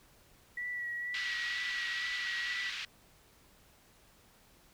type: tone with vibrato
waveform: sine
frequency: 1940 Hz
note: B6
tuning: 31 cents flat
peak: -35 dBFS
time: 0.57-2.7 s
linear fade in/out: 5 ms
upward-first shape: sine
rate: 2.1 Hz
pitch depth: 24 cents each way
type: band-pass noise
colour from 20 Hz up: white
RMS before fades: -40 dBFS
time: 1.14-2.85 s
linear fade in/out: 2 ms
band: 1500 to 4000 Hz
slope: 24 dB/octave
effects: pink hiss -63 dBFS RMS until 4.73 s